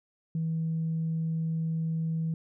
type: tone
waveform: sine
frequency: 162 Hz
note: E3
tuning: 30 cents flat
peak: -26 dBFS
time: 0.35-2.34 s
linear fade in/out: 2 ms
effects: tanh soft clip ceiling -23 dBFS